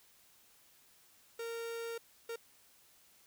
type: tone bursts at uneven times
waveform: 45% pulse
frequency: 462 Hz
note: A#4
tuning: 16 cents flat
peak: -39 dBFS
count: 2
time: 1.39-1.98 / 2.29-2.36 s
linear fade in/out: 5 ms
effects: white hiss -65 dBFS RMS until 3.26 s